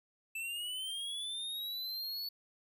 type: linear sweep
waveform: square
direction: up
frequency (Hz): 2637 to 4458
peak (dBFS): -38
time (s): 0.35-2.29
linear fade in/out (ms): 5
effects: none